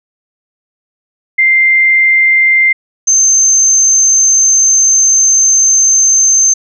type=tone pair in turn; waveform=sine; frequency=2093 / 6272 Hz; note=C7 / G8; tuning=0 / 0 cents; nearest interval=octave + perfect fifth; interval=1900 cents; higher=second; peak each=-5 dBFS; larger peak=neither; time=1.38-2.73 / 3.07-6.54 s; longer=second; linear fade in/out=10 ms; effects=none